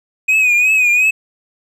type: tone with vibrato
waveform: triangle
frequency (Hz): 2497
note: D#7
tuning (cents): +6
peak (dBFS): -8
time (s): 0.28-1.11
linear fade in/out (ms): 10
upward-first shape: triangle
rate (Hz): 2.8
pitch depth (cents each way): 79
effects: none